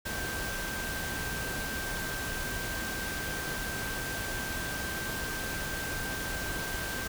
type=tone in noise; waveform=sine; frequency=1568 Hz; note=G6; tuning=in tune; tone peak=-37 dBFS; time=0.05-7.08 s; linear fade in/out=10 ms; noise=pink; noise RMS=-36 dBFS; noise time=0.05-7.08 s; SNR=-4 dB; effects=none